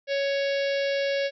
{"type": "harmonic tone", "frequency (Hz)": 556, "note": "C#5", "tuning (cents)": 5, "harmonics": [1, 3, 4, 5, 6, 7, 8, 9, 10], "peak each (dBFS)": [-24, -34, -36, -38, -40, -41, -42, -43, -44], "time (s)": [0.07, 1.31], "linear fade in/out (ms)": 50, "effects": []}